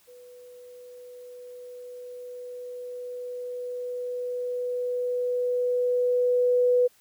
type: tone with level ramp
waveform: sine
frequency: 493.9 Hz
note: B4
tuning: in tune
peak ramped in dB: -46 to -17 dBFS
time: 0.07-6.88 s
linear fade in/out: 20 ms
effects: white hiss -61 dBFS RMS until 7 s